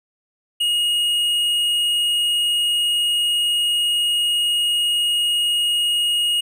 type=tone with tanh clipping; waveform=sine; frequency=2874 Hz; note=F7; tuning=49 cents sharp; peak=-18 dBFS; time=0.6-6.41 s; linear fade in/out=10 ms; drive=9 dB; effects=none